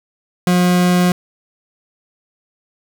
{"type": "tone", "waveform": "40% pulse", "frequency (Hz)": 178.9, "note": "F3", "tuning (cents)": 42, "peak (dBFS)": -10, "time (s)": [0.47, 1.12], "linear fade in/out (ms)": 2, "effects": ["8-bit"]}